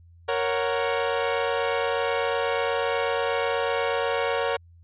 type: chord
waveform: sawtooth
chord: F# major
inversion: first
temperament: equal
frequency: 466.2 / 554.4 / 740 Hz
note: A#4 / C#5 / F#5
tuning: 0 / 0 / 0 cents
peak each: -22 / -23 / -27 dBFS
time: 0.28-4.57 s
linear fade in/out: 10 ms
effects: added 85 Hz sine -49 dBFS peak until 4.83 s + resampled to 8000 Hz